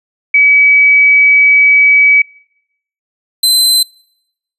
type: tone pair in turn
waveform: sine / sawtooth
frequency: 2280 / 4062 Hz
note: C#7 / B7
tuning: +48 / +48 cents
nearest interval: minor seventh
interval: 1000 cents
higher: second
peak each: -4 dBFS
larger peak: neither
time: 0.34-2.22 / 3.43-3.83 s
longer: first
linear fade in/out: 5 ms
effects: noise-tail reverb RT60 0.8 s tail -26 dB re dry + resampled to 32000 Hz